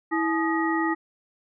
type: tone cluster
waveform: sine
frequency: 326.5 / 853 / 1236 / 1903 Hz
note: E4 / G#5 / D#6 / A#6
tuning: -17 / +46 / -12 / +35 cents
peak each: -24 / -29 / -30 / -29 dBFS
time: 0.11-0.95 s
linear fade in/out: 20 ms
effects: none